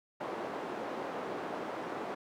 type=band-pass noise; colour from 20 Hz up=white; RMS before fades=-39 dBFS; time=0.2-2.15 s; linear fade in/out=10 ms; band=270 to 760 Hz; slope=12 dB/octave; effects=none